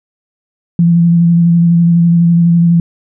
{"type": "tone with vibrato", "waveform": "sine", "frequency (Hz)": 170, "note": "F3", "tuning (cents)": -46, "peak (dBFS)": -5, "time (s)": [0.79, 2.8], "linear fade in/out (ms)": 2, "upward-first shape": "square", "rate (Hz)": 12, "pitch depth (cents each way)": 16, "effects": []}